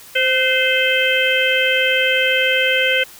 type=harmonic tone with a mistuned harmonic; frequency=520 Hz; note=C5; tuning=11 cents flat; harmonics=1 / 3 / 4 / 5 / 6; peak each=-20 / -20 / -20 / -20 / -20 dBFS; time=0.15-3.04 s; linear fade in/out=10 ms; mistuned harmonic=3; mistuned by=-36 cents; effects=white hiss -41 dBFS RMS until 3.19 s